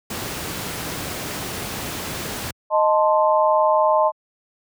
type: noise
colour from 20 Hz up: pink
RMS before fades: -28 dBFS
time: 0.1-2.51 s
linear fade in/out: 5 ms
type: chord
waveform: sine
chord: A diminished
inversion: second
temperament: equal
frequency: 622.3 / 880 / 1046.5 Hz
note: Eb5 / A5 / C6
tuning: 0 / 0 / 0 cents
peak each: -17 / -19 / -20 dBFS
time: 2.7-4.12 s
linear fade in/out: 50 ms
effects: high-pass 80 Hz 12 dB/octave